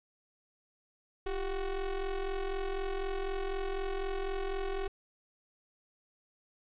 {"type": "ring-modulated tone", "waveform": "square", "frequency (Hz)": 185, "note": "F#3", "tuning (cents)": 0, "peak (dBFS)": -30, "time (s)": [1.26, 4.88], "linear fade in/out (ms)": 5, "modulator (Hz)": 207, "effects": ["resampled to 8000 Hz", "10-bit"]}